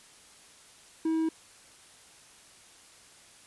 triangle tone, 321.7 Hz, E4, 42 cents flat, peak -23 dBFS, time 1.05-1.29 s, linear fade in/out 5 ms, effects white hiss -55 dBFS RMS until 3.46 s + resampled to 24000 Hz

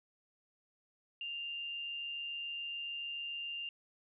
sine tone with amplitude modulation, 2794 Hz, F7, in tune, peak -37 dBFS, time 1.21-3.69 s, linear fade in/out 2 ms, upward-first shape sine, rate 147 Hz, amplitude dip 30%, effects none

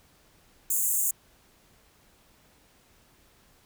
pink high-pass noise, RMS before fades -26 dBFS, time 0.7-1.11 s, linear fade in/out 5 ms, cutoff 6700 Hz, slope 96 dB/octave, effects pink hiss -61 dBFS RMS until 3.65 s

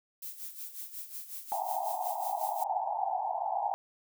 violet noise with tremolo, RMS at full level -40 dBFS, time 0.22-2.64 s, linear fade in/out 5 ms, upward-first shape sine, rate 5.5 Hz, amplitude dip 70%
pink band-pass noise, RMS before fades -33 dBFS, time 1.52-3.74 s, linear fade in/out 0 ms, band 690 to 900 Hz, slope 96 dB/octave
effects none

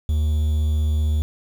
triangle tone with quantisation, 76.3 Hz, D#2, 33 cents flat, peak -15 dBFS, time 0.09-1.22 s, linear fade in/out 0 ms, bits 7, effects none

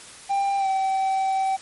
triangle tone with pitch glide, 793 to 769.5 Hz, G5 to G5, +20 to -32 cents, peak -18 dBFS, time 0.29-1.57 s, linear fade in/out 20 ms, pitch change -52 cents, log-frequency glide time 0.58-0.67 s, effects white hiss -43 dBFS RMS until 1.61 s + MP3 48 kbps

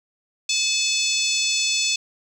harmonic tone with a mistuned harmonic, 872 Hz, A5, 16 cents flat, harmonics 3 / 4 / 5 / 6 / 7 / 8 / 9, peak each -25 / -26 / -27 / -28 / -28 / -29 / -30 dBFS, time 0.49-1.96 s, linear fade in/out 5 ms, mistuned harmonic 3, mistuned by -29 cents, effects 8-bit

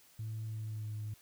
sine tone with pitch glide, 110 to 106.75 Hz, A2 to G#2, 0 to +48 cents, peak -36 dBFS, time 0.19-1.14 s, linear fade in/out 5 ms, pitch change -52 cents, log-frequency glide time 0.47-0.94 s, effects tanh soft clip ceiling -34 dBFS + white hiss -63 dBFS RMS until 1.21 s

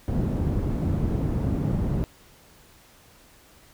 white low-pass noise, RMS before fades -25 dBFS, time 0.08-2.04 s, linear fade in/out 0 ms, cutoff 190 Hz, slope 12 dB/octave, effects pink hiss -54 dBFS RMS until 3.73 s

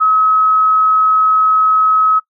sine tone, 1280 Hz, D#6, 49 cents sharp, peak -8 dBFS, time 0-2.2 s, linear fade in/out 20 ms, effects noise-tail reverb RT60 0.1 s tail -22 dB re dry

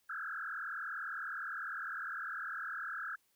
sine tone with frequency modulation, 1490 Hz, F#6, 12 cents sharp, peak -38 dBFS, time 0.09-3.16 s, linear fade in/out 10 ms, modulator 39.8 Hz, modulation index 4.7, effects white hiss -75 dBFS RMS until 3.35 s

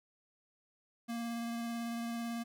square tone with vibrato, 233.2 Hz, A#3, 1 cent sharp, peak -37 dBFS, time 1.08-2.44 s, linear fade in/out 20 ms, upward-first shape sine, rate 18 Hz, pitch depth 12 cents each way, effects none

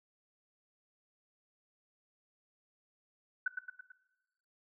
sine tone with echo, 1500 Hz, F#6, 23 cents sharp, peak -28 dBFS, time 3.46-3.48 s, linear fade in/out 5 ms, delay 110 ms, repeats 4, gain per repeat -5 dB, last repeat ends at 3.92 s, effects noise-tail reverb RT60 1.0 s tail -17 dB re dry

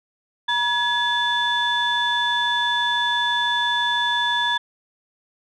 sine tone cluster, 960 / 1694 / 3488 Hz, B5 / G#6 / A7, -49 / +34 / -16 cents, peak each -22 dBFS, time 0.48-4.58 s, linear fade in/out 10 ms, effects tanh soft clip ceiling -12 dBFS

